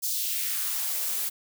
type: noise with high-pass filter sweep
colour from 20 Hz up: blue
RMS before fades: -29 dBFS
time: 0.02-1.3 s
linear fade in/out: 20 ms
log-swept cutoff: 5500 to 220 Hz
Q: 1.6
effects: none